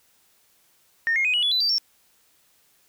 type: tone with pitch steps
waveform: sine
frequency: 1831 / 2140 / 2501 / 2923 / 3417 / 3993 / 4667 / 5455 Hz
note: A#6 / C7 / D#7 / F#7 / G#7 / B7 / D8 / F8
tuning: -32 / +38 / +8 / -22 / +49 / +18 / -12 / -42 cents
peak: -18 dBFS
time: 1.07-1.782 s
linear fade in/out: 0 ms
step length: 89 ms
effects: tanh soft clip ceiling -15 dBFS + white hiss -62 dBFS RMS until 2.88 s